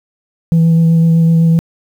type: tone with vibrato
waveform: sine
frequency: 164.81 Hz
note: E3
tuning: in tune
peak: -4 dBFS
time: 0.52-1.59 s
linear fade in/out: 0 ms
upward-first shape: sine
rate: 7.9 Hz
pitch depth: 13 cents each way
effects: tanh soft clip ceiling -5 dBFS + 7-bit